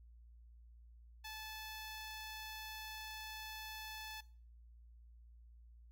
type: tone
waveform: 10% pulse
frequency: 869 Hz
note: A5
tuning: 22 cents flat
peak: -38 dBFS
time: 1.24-4.21 s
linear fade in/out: 10 ms
effects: noise-tail reverb RT60 0.4 s tail -18 dB re dry + added 58 Hz sine -57 dBFS peak until 5.91 s